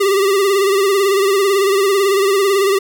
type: tone with vibrato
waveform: square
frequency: 394 Hz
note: G4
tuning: 9 cents sharp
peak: -12 dBFS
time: 0-2.79 s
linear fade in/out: 10 ms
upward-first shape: sine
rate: 18 Hz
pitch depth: 63 cents each way
effects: none